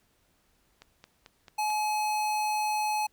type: click train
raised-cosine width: 0.2 ms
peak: -30 dBFS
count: 5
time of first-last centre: 0.82-1.703 s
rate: 4.53 Hz
type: tone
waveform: square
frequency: 850 Hz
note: G#5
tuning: 40 cents sharp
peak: -27 dBFS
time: 1.58-3.07 s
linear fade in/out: 10 ms
effects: pink hiss -69 dBFS RMS until 3.12 s